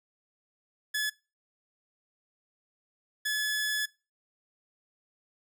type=tone pair in turn; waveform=sawtooth; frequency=1711 / 1711 Hz; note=A6 / A6; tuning=-49 / -49 cents; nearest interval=unison; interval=0 cents; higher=neither; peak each=-24 dBFS; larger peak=neither; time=0.94-1.1 / 3.25-3.86 s; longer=second; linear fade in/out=10 ms; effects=noise-tail reverb RT60 0.3 s tail -24 dB re dry